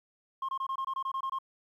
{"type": "tone bursts", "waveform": "sine", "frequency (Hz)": 1069, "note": "C6", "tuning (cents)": 37, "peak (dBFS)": -28, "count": 11, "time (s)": [0.42, 1.387], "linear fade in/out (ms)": 5, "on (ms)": 67, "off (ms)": 23, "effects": ["tanh soft clip ceiling -29 dBFS", "11-bit"]}